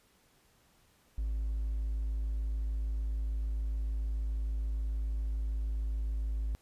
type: tone with hard clipping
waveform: triangle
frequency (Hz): 53.4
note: G#1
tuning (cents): +49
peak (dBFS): -31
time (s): 1.18-6.55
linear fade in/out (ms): 0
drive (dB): 4
effects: pink hiss -67 dBFS RMS until 6.61 s + resampled to 32000 Hz